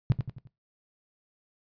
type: tone with echo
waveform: sine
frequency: 130.81 Hz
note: C3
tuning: in tune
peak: -17 dBFS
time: 0.1-0.12 s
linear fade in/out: 0 ms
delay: 88 ms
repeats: 4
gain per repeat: -7 dB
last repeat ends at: 0.472 s
effects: noise-tail reverb RT60 0.2 s tail -18 dB re dry + resampled to 11025 Hz